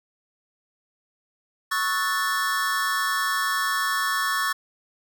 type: chord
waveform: square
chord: F# minor seventh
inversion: second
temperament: equal with one note detuned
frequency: 1108.7 / 1299.6 / 1480 / 1760 Hz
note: C#6 / E6 / F#6 / A6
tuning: 0 / -25 / 0 / 0 cents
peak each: -27 / -32 / -32 / -27 dBFS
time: 1.71-4.53 s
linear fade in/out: 10 ms
effects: none